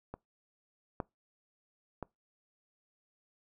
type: clicks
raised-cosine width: 1 ms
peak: -27 / -20 / -24 dBFS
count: 3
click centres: 0.14 / 1.002 / 2.027 s
effects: noise-tail reverb RT60 0.2 s tail -24 dB re dry